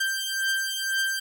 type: beating tone pair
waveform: sawtooth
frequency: 1572 / 1574 Hz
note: G6 / G6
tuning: +4 / +7 cents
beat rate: 2 Hz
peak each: -24 / -25 dBFS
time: 0-1.2 s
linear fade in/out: 10 ms
effects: none